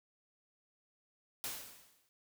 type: noise with exponential decay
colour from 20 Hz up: white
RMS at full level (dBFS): -38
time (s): 1.44-2.09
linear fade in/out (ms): 0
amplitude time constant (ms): 140
effects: none